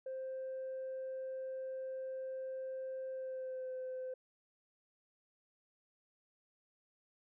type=tone with pitch glide; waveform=sine; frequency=524 to 514.4 Hz; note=C5 to C5; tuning=+2 to -30 cents; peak=-38 dBFS; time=0.06-4.14 s; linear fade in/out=5 ms; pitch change=-32 cents; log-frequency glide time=3.11-3.71 s; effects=tanh soft clip ceiling -37 dBFS